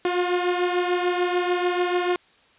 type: beating tone pair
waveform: sawtooth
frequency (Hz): 355.1 / 361.9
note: F4 / F#4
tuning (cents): +29 / -38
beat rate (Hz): 6.8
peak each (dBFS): -18 / -23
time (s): 0.05-2.16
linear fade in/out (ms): 2
effects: white hiss -57 dBFS RMS until 2.58 s + resampled to 8000 Hz